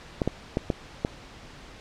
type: clicks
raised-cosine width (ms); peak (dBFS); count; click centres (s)
2; -10; 5; 0.218 / 0.276 / 0.571 / 0.702 / 1.049
effects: pink hiss -46 dBFS RMS until 1.8 s + low-pass 5000 Hz 12 dB/octave